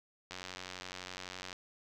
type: click train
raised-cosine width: 0.2 ms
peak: -25 dBFS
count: 113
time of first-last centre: 0.31-1.529 s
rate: 91.9 Hz
effects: none